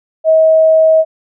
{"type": "tone", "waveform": "sine", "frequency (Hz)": 638, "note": "D#5", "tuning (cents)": 43, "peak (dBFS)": -5, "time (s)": [0.24, 1.05], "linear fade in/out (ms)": 50, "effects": []}